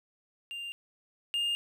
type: tone pair in turn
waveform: triangle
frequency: 2794 / 2820 Hz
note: F7 / F7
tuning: 0 / +16 cents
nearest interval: unison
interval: 16 cents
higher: second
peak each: -35 / -26 dBFS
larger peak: second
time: 0.51-0.72 / 1.34-1.55 s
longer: neither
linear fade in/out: 0 ms
effects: none